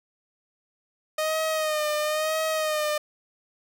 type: tone with vibrato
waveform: sawtooth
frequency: 618 Hz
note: D#5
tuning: 12 cents flat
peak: -20 dBFS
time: 1.18-2.98 s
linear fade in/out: 5 ms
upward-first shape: sine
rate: 1 Hz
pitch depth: 46 cents each way
effects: none